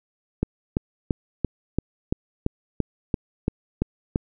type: click train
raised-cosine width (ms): 3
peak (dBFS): -8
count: 12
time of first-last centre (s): 0.43-4.159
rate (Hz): 2.95
effects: none